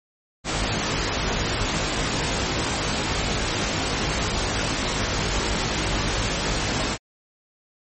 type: noise with comb filter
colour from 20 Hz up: pink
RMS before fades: -24 dBFS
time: 0.44-6.98 s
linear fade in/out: 50 ms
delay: 19 ms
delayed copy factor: +0.75
effects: MP3 32 kbps